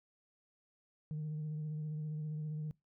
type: tone with vibrato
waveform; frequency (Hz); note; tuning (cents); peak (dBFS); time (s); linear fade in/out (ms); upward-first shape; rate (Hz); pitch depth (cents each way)
sine; 153.1; D#3; -28; -35; 1.11-2.71; 0; triangle; 15; 31
effects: noise-tail reverb RT60 0.2 s tail -24 dB re dry + tanh soft clip ceiling -35 dBFS